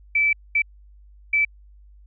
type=tone bursts at uneven times; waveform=sine; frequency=2315 Hz; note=D7; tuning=25 cents flat; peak=-16 dBFS; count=3; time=0.15-0.33 / 0.55-0.62 / 1.33-1.45 s; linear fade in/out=5 ms; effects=added 50 Hz sine -46 dBFS peak until 2.06 s